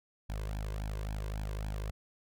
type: tone with flanger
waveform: sawtooth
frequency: 52 Hz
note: G#1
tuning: 3 cents sharp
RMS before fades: -37 dBFS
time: 0.29-1.91 s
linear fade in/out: 10 ms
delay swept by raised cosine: 1.2 to 1.97 ms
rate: 3.6 Hz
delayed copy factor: +1
effects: none